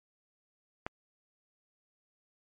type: click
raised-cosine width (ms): 0.5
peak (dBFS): -19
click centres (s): 0.865
effects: MP3 48 kbps